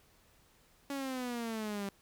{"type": "exponential sweep", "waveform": "sawtooth", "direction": "down", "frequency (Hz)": [282.1, 196], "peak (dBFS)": -32, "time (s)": [0.9, 1.89], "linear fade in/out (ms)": 2, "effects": ["pink hiss -66 dBFS RMS until 2.01 s"]}